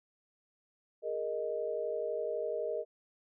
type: chord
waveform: sine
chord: Ab suspended second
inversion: none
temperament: just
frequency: 415.3 / 467.2 / 623 Hz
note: Ab4 / Bb4 / Eb5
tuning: 0 / +4 / +2 cents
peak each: -39 / -36 / -36 dBFS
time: 1.02-2.85 s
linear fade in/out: 50 ms
effects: none